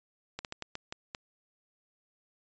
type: slowing click train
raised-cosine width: 0.2 ms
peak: -20 dBFS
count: 7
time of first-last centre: 0.39-1.148 s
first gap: 58 ms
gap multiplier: 1.31
effects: resampled to 16000 Hz